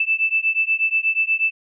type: beating tone pair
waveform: sine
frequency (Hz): 2637 / 2645.3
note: E7 / E7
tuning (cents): 0 / +5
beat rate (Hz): 8.3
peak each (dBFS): -20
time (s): 0-1.51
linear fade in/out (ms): 5
effects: none